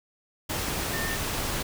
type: tone in noise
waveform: sine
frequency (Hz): 1810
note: A6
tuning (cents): +48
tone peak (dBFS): -32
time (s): 0.93-1.16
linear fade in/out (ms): 10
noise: pink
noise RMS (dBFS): -30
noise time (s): 0.49-1.63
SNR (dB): -5
effects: none